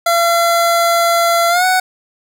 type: tone with pitch glide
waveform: 25% pulse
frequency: 681 to 742.6 Hz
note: F5 to F#5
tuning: -44 to +6 cents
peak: -7 dBFS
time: 0.06-1.8 s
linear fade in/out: 5 ms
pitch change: +150 cents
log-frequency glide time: 1.49-1.65 s
effects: none